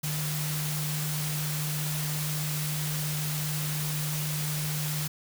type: tone in noise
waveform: sine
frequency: 151.2 Hz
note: D#3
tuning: 49 cents flat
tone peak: -30 dBFS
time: 0.03-5.08 s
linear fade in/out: 10 ms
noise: white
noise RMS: -34 dBFS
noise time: 0.03-5.08 s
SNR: +1 dB
effects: none